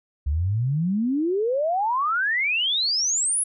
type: exponential sweep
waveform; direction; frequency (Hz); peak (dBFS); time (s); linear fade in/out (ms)
sine; up; 67.7 to 10930; -20; 0.26-3.44; 10
effects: none